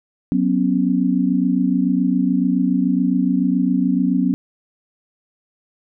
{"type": "chord", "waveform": "sine", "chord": "F# suspended fourth", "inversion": "none", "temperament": "equal with one note detuned", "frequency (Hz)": [185, 246.9, 274], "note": ["F#3", "B3", "C#4"], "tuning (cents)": [0, 0, -20], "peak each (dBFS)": -19, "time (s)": [0.32, 4.34], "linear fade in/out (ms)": 0, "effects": []}